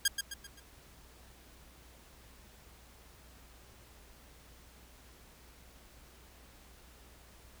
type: tone with echo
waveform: 10% pulse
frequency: 1619 Hz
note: G#6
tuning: 45 cents flat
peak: -16 dBFS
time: 0.05-0.08 s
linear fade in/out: 5 ms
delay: 130 ms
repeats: 4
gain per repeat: -7 dB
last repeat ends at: 0.6 s
effects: added 60 Hz sine -59 dBFS peak until 7.6 s + pink hiss -59 dBFS RMS until 7.6 s